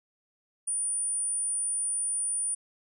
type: tone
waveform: sine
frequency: 9397 Hz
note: D9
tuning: in tune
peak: -27 dBFS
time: 0.67-2.55 s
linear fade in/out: 10 ms
effects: none